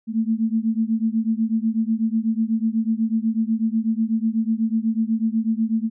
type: beating tone pair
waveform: sine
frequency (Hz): 220 / 228.1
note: A3 / A#3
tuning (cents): 0 / -37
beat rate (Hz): 8.1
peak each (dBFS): -21 / -22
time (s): 0.07-5.9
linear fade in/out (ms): 50
effects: none